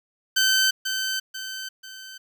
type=tone with echo; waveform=15% pulse; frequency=1538 Hz; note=G6; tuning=33 cents flat; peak=-11 dBFS; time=0.36-0.71 s; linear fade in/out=10 ms; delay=490 ms; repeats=3; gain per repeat=-7 dB; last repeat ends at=2.18 s; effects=none